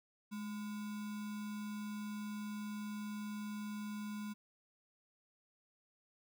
sine tone with sample-and-hold, 210 Hz, G#3, 19 cents sharp, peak -40 dBFS, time 0.31-4.34 s, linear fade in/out 20 ms, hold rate 1225 Hz, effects none

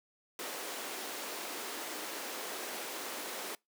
pink high-pass noise, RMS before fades -41 dBFS, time 0.39-3.55 s, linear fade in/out 2 ms, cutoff 300 Hz, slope 24 dB/octave, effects noise-tail reverb RT60 0.2 s tail -25 dB re dry

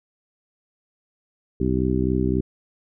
harmonic tone, 63.7 Hz, C2, 46 cents flat, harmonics 1 / 2 / 3 / 4 / 5 / 6, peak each -26 / -26 / -26 / -26 / -26 / -26 dBFS, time 1.6-2.41 s, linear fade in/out 5 ms, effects none

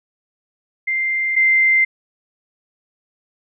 sine tone pair in turn, 2093 / 2085 Hz, C7 / C7, 0 / -7 cents, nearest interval unison, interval 7 cents, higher first, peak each -17 / -11 dBFS, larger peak second, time 0.87-1.36 / 1.36-1.85 s, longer neither, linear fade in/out 10 ms, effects none

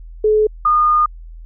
sine tone pair in turn, 428.3 / 1221.3 Hz, A4 / D#6, -47 / -33 cents, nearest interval octave + tritone, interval 1814 cents, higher second, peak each -10 dBFS, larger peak neither, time 0.24-0.47 / 0.65-1.06 s, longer second, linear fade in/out 5 ms, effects added 41 Hz sine -32 dBFS peak until 1.45 s

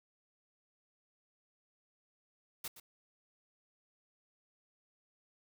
white noise with echo, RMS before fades -41 dBFS, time 2.64-2.68 s, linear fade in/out 5 ms, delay 120 ms, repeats 1, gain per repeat -13 dB, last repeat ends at 2.8 s, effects none

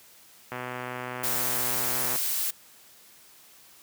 click train, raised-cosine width 0.5 ms, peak -19 dBFS, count 206, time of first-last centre 0.52-2.16 s, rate 125 Hz
blue noise, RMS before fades -28 dBFS, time 1.23-2.51 s, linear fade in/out 10 ms
effects white hiss -54 dBFS RMS until 3.82 s + high-pass 80 Hz 12 dB/octave

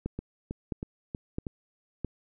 two click trains, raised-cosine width 3 ms, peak -21 / -18 dBFS, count 5 / 4, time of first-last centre 0.19-1.468 / 0.06-2.047 s, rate 3.13 / 1.51 Hz, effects none

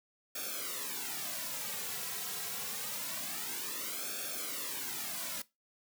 white noise with flanger, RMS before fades -39 dBFS, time 0.35-5.42 s, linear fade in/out 5 ms, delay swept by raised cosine 1 to 3.4 ms, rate 0.26 Hz, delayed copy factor -0.95, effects noise-tail reverb RT60 0.2 s tail -18 dB re dry + high-pass 150 Hz 12 dB/octave

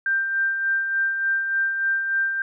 sine tone with tremolo, 1575 Hz, G6, 8 cents sharp, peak -18 dBFS, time 0.06-2.42 s, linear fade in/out 2 ms, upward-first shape sine, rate 3.4 Hz, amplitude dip 45%, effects none

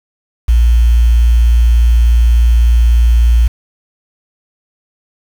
sine tone with quantisation, 58.27 Hz, A#1, in tune, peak -5 dBFS, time 0.48-3.48 s, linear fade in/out 10 ms, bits 5, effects none

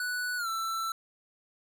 square tone with pitch glide, 1480 to 1333.9 Hz, F#6 to E6, 0 to +20 cents, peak -31 dBFS, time 0-0.92 s, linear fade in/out 2 ms, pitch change -180 cents, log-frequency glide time 0.37-0.48 s, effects none

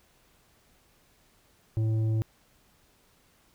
sine tone with tanh clipping, 110.4 Hz, A2, 6 cents sharp, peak -25 dBFS, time 1.77-2.22 s, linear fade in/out 0 ms, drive 8 dB, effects pink hiss -64 dBFS RMS until 3.54 s

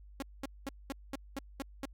sawtooth tone bursts, 273.4 Hz, C#4, 24 cents flat, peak -32 dBFS, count 8, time 0.2-1.854 s, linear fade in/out 0 ms, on 23 ms, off 210 ms, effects added 50 Hz sine -51 dBFS peak until 1.93 s + AAC 64 kbps

